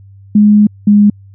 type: tone pair in turn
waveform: sine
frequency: 208.8 / 206.2 Hz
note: G#3 / G#3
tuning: +10 / -12 cents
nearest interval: unison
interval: 22 cents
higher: first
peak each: -3 dBFS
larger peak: neither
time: 0.35-0.67 / 0.87-1.1 s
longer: first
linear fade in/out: 5 ms
effects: added 98 Hz sine -35 dBFS peak until 1.34 s